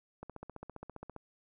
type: click train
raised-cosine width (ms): 1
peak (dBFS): -30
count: 15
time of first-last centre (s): 0.23-1.163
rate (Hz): 15
effects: none